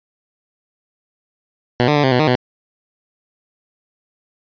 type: tone with pitch steps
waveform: 10% pulse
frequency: 122.7 / 148.7 / 146.1 / 131.7 / 124.5 / 154.6 / 125.2 Hz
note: B2 / D3 / D3 / C3 / B2 / D#3 / B2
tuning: -11 / +22 / -9 / +12 / +14 / -11 / +24 cents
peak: -4 dBFS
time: 1.8-2.353 s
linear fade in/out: 0 ms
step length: 79 ms
effects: resampled to 11025 Hz